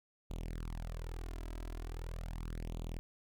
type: tone with flanger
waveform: sawtooth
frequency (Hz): 41.07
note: E1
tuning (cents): -6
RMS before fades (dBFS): -42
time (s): 0.3-2.99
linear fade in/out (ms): 0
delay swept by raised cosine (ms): 0.28 to 3.08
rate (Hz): 0.4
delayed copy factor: +0.8
effects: none